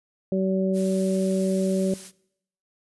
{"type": "harmonic tone", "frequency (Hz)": 190, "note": "F#3", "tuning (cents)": 46, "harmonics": [1, 2, 3], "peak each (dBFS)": [-23, -26, -28], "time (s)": [0.32, 1.94], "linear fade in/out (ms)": 2}
{"type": "noise", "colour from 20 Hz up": "blue", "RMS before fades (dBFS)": -38, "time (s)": [0.73, 2.12], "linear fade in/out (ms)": 50}
{"effects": ["noise-tail reverb RT60 0.7 s tail -21 dB re dry", "resampled to 24000 Hz"]}